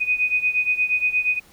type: beating tone pair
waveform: sine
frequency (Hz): 2489 / 2497.5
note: D#7 / D#7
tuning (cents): 0 / +6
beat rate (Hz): 8.5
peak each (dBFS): -20 / -23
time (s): 0-1.4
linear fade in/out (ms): 20
effects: pink hiss -52 dBFS RMS until 1.52 s